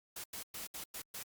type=noise bursts at uneven times; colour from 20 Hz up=white; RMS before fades=-44 dBFS; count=6; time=0.16-0.24 / 0.33-0.43 / 0.54-0.67 / 0.74-0.84 / 0.94-1.02 / 1.14-1.23 s; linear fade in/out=5 ms; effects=Opus 48 kbps